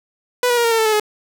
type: tone with pitch steps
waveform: sawtooth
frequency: 493.9 / 483.2 / 472.7 / 462.4 / 452.4 / 442.6 / 433 / 423.6 Hz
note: B4 / B4 / A#4 / A#4 / A4 / A4 / A4 / G#4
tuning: 0 / -38 / +24 / -14 / +48 / +10 / -28 / +34 cents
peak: -10 dBFS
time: 0.43-0.998 s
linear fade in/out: 2 ms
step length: 71 ms
effects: none